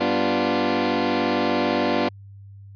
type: chord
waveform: 20% pulse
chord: G dominant seventh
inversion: none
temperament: equal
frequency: 196 / 246.9 / 293.7 / 349.2 Hz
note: G3 / B3 / D4 / F4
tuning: 0 / 0 / 0 / 0 cents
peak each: -25 / -19 / -20 / -20 dBFS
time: 0-2.09 s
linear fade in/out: 10 ms
effects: added 99 Hz sine -40 dBFS peak until 2.75 s + resampled to 11025 Hz